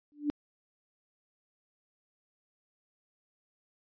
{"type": "tone with exponential growth", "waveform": "sine", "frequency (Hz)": 293.7, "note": "D4", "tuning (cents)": 0, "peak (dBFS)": -23, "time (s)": [0.12, 0.3], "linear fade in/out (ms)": 0, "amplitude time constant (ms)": 37, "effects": ["resampled to 11025 Hz"]}